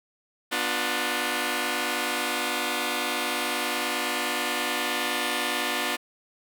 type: chord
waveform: 5% pulse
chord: B diminished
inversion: none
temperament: just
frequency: 246.9 / 296.3 / 355.6 Hz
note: B3 / D4 / F4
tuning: 0 / +15 / +31 cents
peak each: -19 / -19 / -18 dBFS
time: 0.51-5.97 s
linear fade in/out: 20 ms
effects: none